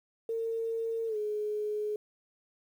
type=tone with pitch glide; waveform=sine; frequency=454.6 to 421.7 Hz; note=A#4 to G#4; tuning=-43 to +26 cents; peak=-30 dBFS; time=0.29-1.96 s; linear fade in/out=2 ms; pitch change=-131 cents; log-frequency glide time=1.07-1.17 s; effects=10-bit